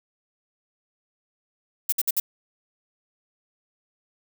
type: noise bursts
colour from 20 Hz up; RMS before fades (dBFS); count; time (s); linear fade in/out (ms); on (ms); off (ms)
violet; -22; 4; 1.89-2.2; 5; 34; 58
effects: none